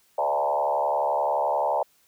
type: tone with frequency modulation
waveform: sine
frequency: 740 Hz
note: F#5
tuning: in tune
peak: -21 dBFS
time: 0.18-1.83 s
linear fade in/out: 5 ms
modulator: 71.5 Hz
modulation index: 2.9
effects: white hiss -63 dBFS RMS until 2.07 s